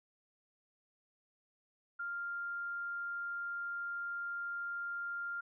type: tone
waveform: sine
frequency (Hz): 1396.9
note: F6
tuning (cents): 0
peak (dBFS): -37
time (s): 1.99-5.41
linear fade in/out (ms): 10
effects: none